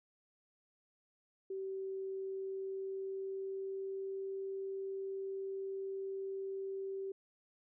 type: tone with pitch glide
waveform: sine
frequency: 384.6 to 387.9 Hz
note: G4 to G4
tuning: -33 to -18 cents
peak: -38 dBFS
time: 1.5-7.12 s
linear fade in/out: 5 ms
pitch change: +15 cents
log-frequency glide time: 2.06-4.35 s
effects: none